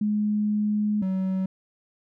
sine / triangle tone pair in turn, 210 / 188.89 Hz, G#3 / F#3, +19 / +36 cents, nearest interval major second, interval 183 cents, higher first, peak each -21 dBFS, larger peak neither, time 0.01-1.02 / 1.02-1.46 s, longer first, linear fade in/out 5 ms, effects none

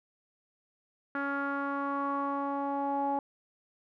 sawtooth tone with low-pass filter sweep, 280 Hz, C#4, 18 cents sharp, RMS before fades -32 dBFS, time 1.15-3.19 s, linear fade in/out 2 ms, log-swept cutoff 1500 to 820 Hz, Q 6.1, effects none

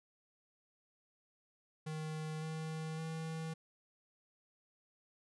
square tone with pitch steps, 156.2 / 158.47 / 160.78 Hz, D#3 / D#3 / E3, +7 / +32 / -43 cents, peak -40 dBFS, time 1.86-3.54 s, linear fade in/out 10 ms, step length 560 ms, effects resampled to 24000 Hz

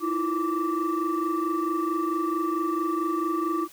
sine tone cluster, 318.6 / 343.1 / 1165 Hz, D#4 / F4 / D6, +41 / -31 / -14 cents, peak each -27 dBFS, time 0-3.68 s, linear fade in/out 50 ms, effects tanh soft clip ceiling -18 dBFS + white hiss -51 dBFS RMS until 3.72 s

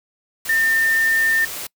sine tone in noise, 1805 Hz, A6, 44 cents sharp, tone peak -15 dBFS, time 0.49-1.45 s, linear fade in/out 5 ms, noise white, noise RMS -30 dBFS, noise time 0.45-1.67 s, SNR +12 dB, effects noise-tail reverb RT60 0.1 s tail -25 dB re dry

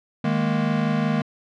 square chord, D# suspended fourth, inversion none, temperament equal, 155.56 / 207.7 / 233.1 Hz, D#3 / G#3 / A#3, 0 / 0 / 0 cents, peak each -25 dBFS, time 0.24-1.22 s, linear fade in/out 5 ms, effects low-pass 3000 Hz 12 dB/octave

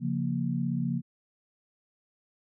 sine chord, Bb minor, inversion first, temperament equal, 138.59 / 174.61 / 233.1 Hz, Db3 / F3 / Bb3, 0 / 0 / 0 cents, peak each -31 dBFS, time 0-1.02 s, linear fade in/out 50 ms, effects none

